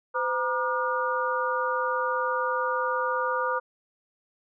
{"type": "tone cluster", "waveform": "sine", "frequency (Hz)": [511, 950, 1201, 1436], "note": ["C5", "A#5", "D6", "F6"], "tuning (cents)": [-41, 33, 38, 48], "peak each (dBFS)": [-29, -30, -29, -31], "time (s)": [0.14, 3.6], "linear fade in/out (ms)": 20, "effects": []}